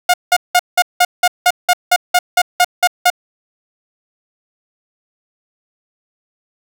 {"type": "tone bursts", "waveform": "sawtooth", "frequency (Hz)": 716, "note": "F5", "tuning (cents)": 43, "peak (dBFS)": -4, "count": 14, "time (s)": [0.09, 3.102], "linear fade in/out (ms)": 5, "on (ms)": 48, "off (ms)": 180, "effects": []}